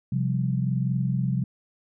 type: chord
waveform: sine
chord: C suspended fourth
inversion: none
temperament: equal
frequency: 130.81 / 174.61 / 196 Hz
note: C3 / F3 / G3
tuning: 0 / 0 / 0 cents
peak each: -24 / -28 / -30 dBFS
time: 0.12-1.44 s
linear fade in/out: 5 ms
effects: none

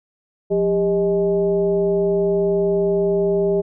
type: tone with frequency modulation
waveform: sine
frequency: 399.5 Hz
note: G4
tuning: 33 cents sharp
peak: -15 dBFS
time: 0.5-3.62 s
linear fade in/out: 20 ms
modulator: 223 Hz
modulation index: 0.76
effects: none

